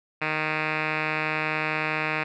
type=tone with low-pass filter; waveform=5% pulse; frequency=155.2 Hz; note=D#3; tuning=4 cents flat; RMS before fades=-27 dBFS; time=0.21-2.24 s; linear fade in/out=10 ms; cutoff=2600 Hz; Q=6.4; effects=none